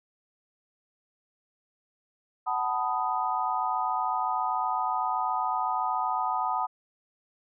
sine chord, B dominant seventh, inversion second, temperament equal with one note detuned, 746.4 / 880 / 987.8 / 1244.5 Hz, F#5 / A5 / B5 / D#6, +15 / 0 / 0 / 0 cents, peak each -31 dBFS, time 2.46-6.67 s, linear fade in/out 20 ms, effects none

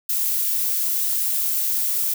violet noise, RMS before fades -22 dBFS, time 0.09-2.14 s, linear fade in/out 5 ms, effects none

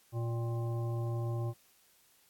harmonic tone with a mistuned harmonic, 117.1 Hz, A#2, 8 cents sharp, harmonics 1 / 3 / 5 / 7 / 9, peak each -32 / -42 / -46 / -49 / -51 dBFS, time 0.12-1.54 s, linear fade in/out 50 ms, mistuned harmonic 7, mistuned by -63 cents, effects white hiss -66 dBFS RMS until 2.29 s + AAC 64 kbps

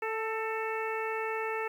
harmonic tone with a mistuned harmonic, 441.8 Hz, A4, 7 cents sharp, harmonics 1 / 2 / 3 / 4 / 5 / 6, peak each -34 / -37 / -39 / -40 / -41 / -42 dBFS, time 0.02-1.68 s, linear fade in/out 5 ms, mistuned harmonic 4, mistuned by +24 cents, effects 10-bit

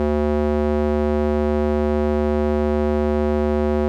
square tone with band-pass filter, 74.4 Hz, D2, 23 cents sharp, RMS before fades -19 dBFS, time 0-3.88 s, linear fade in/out 0 ms, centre 410 Hz, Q 1.2, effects none

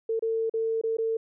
sine tone with dropouts, 449.7 Hz, A4, 38 cents sharp, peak -24 dBFS, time 0.09-1.17 s, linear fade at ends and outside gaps 5 ms, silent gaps 0.194-0.223 / 0.497-0.538 / 0.814-0.836 / 0.97-0.984 s, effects none

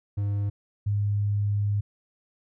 triangle / sine tone pair in turn, 101.5 / 102.56 Hz, G#2 / G#2, -39 / -21 cents, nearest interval unison, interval 18 cents, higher second, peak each -22 / -22 dBFS, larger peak neither, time 0.17-0.5 / 0.86-1.81 s, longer second, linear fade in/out 10 ms, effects none

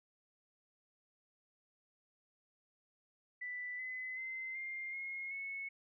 sine tone with pitch steps, 1982 / 2024 / 2066 / 2110 / 2154 / 2199 Hz, B6 / B6 / C7 / C7 / C7 / C#7, +6 / +42 / -22 / +14 / +50 / -14 cents, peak -40 dBFS, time 3.41-5.69 s, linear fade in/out 10 ms, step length 380 ms, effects none

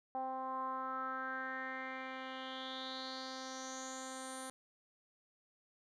10% pulse tone with low-pass filter sweep, 261.6 Hz, C4, in tune, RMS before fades -43 dBFS, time 0.15-4.5 s, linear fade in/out 0 ms, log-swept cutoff 800 to 9800 Hz, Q 5.5, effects none

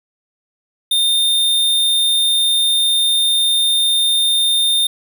square tone, 3631 Hz, A#7, 46 cents flat, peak -13 dBFS, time 0.91-4.87 s, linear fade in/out 5 ms, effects none

